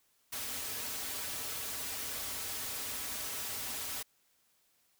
white noise with comb filter, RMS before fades -39 dBFS, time 0.32-4.03 s, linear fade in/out 10 ms, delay 5.7 ms, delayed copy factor -0.7, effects white hiss -72 dBFS RMS until 4.99 s

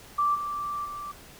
sine tone with level steps, 1170 Hz, D6, 7 cents flat, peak -21 / -29 / -34 dBFS, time 0.18-1.12 s, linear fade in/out 10 ms, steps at 0.34 / 0.84 s, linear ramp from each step 20 ms, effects pink hiss -49 dBFS RMS until 1.39 s

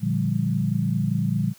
sine chord, G minor seventh, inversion first, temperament equal with one note detuned, 116.54 / 146.83 / 174.61 / 199.54 Hz, Bb2 / D3 / F3 / G3, 0 / 0 / 0 / +31 cents, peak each -26 dBFS, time 0-1.54 s, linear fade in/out 50 ms, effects white hiss -53 dBFS RMS until 1.58 s

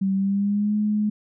sine tone with pitch glide, 193.2 to 210.7 Hz, G3 to G#3, -25 to +25 cents, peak -19 dBFS, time 0.01-1.1 s, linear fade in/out 10 ms, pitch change +150 cents, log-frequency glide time 0.15-0.75 s, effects none

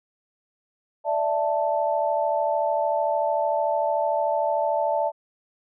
sine chord, D suspended second, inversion none, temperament just, 587.3 / 660.7 / 881 Hz, D5 / E5 / A5, 0 / +4 / +2 cents, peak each -25 dBFS, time 1.04-5.12 s, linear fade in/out 50 ms, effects none

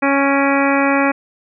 harmonic tone with a mistuned harmonic, 277.2 Hz, C#4, in tune, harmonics 1 / 2 / 3 / 4 / 5 / 6 / 7 / 8 / 9, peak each -16 / -19 / -21 / -22 / -23 / -24 / -24 / -25 / -26 dBFS, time 0.02-1.12 s, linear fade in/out 10 ms, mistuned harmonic 8, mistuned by +61 cents, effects none

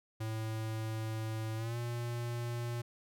square tone with pitch glide, 110.5 to 119.12 Hz, A2 to A#2, +8 to +38 cents, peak -36 dBFS, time 0.2-2.82 s, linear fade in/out 10 ms, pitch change +130 cents, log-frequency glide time 1.56-1.77 s, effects none

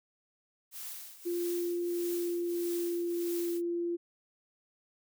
blue noise with tremolo, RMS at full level -41 dBFS, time 0.71-3.62 s, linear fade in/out 50 ms, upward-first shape triangle, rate 1.6 Hz, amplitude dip 80%
sine tone with pitch glide, 348.3 to 344.3 Hz, F4 to F4, -5 to -25 cents, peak -30 dBFS, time 1.25-3.97 s, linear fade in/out 20 ms, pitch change -20 cents, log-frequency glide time 1.89-3.61 s
effects none

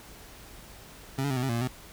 25% pulse tone with pitch steps, 134.8 / 142 / 131.3 / 124.8 / 134.2 / 116.7 / 117.4 / 127.3 Hz, C#3 / C#3 / C3 / B2 / C3 / A#2 / A#2 / C3, -48 / +42 / +6 / +19 / +44 / +2 / +13 / -47 cents, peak -23 dBFS, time 1.18-1.676 s, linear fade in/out 5 ms, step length 62 ms, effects added 50 Hz sine -54 dBFS peak until 1.92 s + pink hiss -49 dBFS RMS until 1.92 s

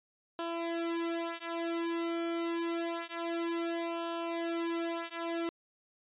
sawtooth tone with flanger, 336.1 Hz, E4, 34 cents sharp, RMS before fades -35 dBFS, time 0.39-5.49 s, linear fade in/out 0 ms, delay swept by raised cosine 0.47 to 4.87 ms, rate 0.27 Hz, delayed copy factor -1, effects resampled to 8000 Hz

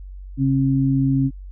sine tone pair together, 135 / 270 Hz, C#3 / C#4, -45 / -45 cents, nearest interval octave, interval 1200 cents, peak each -18 dBFS, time 0.37-1.31 s, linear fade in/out 50 ms, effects added 47 Hz sine -33 dBFS peak until 1.51 s

